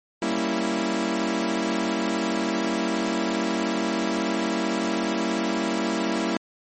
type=chord; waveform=sawtooth; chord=G diminished seventh; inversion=none; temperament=equal; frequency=196 / 233.1 / 277.2 / 329.6 Hz; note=G3 / Bb3 / Db4 / Fb4; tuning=0 / 0 / 0 / 0 cents; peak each=-26 / -24 / -27 / -23 dBFS; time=0.22-6.37 s; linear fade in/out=2 ms; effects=MP3 32 kbps